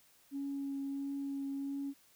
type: tone with vibrato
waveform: sine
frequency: 277.2 Hz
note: C#4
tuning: in tune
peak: -35 dBFS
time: 0.31-1.94 s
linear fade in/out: 50 ms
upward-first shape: triangle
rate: 1.5 Hz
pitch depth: 13 cents each way
effects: tanh soft clip ceiling -31 dBFS + white hiss -66 dBFS RMS until 2.15 s